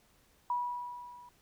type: tone with level ramp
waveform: sine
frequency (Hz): 975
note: B5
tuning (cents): -23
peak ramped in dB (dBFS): -28 to -51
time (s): 0.5-1.29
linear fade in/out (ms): 2
effects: pink hiss -67 dBFS RMS until 1.41 s